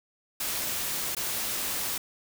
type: noise with dropouts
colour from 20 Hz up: white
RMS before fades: -31 dBFS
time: 0.4-1.98 s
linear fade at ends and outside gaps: 5 ms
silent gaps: 1.15-1.167 s
effects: none